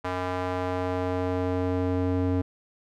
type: tone with band-pass filter sweep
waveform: square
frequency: 91.2 Hz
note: F#2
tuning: 24 cents flat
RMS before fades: -27 dBFS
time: 0.04-2.42 s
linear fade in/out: 10 ms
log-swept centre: 1000 to 290 Hz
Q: 0.98
effects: none

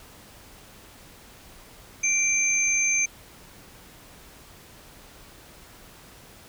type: tone pair together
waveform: sine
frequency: 2349 / 6271 Hz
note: D7 / G8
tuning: 0 / 0 cents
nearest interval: octave + perfect fourth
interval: 1700 cents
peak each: -23 dBFS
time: 2.03-3.06 s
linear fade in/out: 10 ms
effects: pink hiss -49 dBFS RMS until 6.48 s

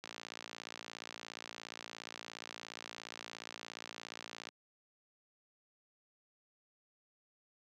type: click train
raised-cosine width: 0.2 ms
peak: -26 dBFS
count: 255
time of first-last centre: 0.04-4.488 s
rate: 57.1 Hz
effects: high-pass 200 Hz 12 dB/octave

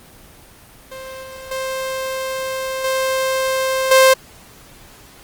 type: tone with level steps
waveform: sawtooth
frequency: 526 Hz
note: C5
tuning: 9 cents sharp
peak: -27 / -29 / -18 / -13 / -4 dBFS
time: 0.91-4.14 s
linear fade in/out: 10 ms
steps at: 1.23 / 1.51 / 2.84 / 3.91 s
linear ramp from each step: 5 ms
effects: pink hiss -44 dBFS RMS until 5.23 s + Opus 24 kbps

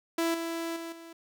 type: tone with level steps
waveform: sawtooth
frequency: 332.2 Hz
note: E4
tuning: 13 cents sharp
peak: -22 / -28 / -33 / -41 dBFS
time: 0.18-1.13 s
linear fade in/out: 5 ms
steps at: 0.34 / 0.76 / 0.92 s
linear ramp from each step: 5 ms
effects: none

